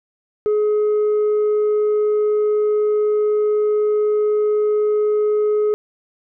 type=tone with tanh clipping; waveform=sine; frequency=422 Hz; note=G#4; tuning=28 cents sharp; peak=-15 dBFS; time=0.46-5.74 s; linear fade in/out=0 ms; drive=2 dB; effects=none